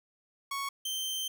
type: tone pair in turn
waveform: sawtooth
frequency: 1108.7 / 3121 Hz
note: C#6 / G7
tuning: 0 / -8 cents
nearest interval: octave + tritone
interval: 1792 cents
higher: second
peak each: -29 / -29 dBFS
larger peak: neither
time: 0.51-0.69 / 0.85-1.28 s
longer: second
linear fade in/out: 5 ms
effects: none